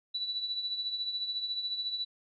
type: tone with tremolo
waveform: sine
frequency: 3951 Hz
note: B7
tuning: in tune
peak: -29 dBFS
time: 0.14-2.05 s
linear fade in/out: 10 ms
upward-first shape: triangle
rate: 14 Hz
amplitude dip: 65%
effects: none